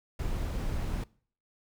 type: noise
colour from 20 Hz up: brown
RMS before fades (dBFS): -32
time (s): 0.19-1.04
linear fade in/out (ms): 5
effects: noise-tail reverb RT60 0.5 s tail -23 dB re dry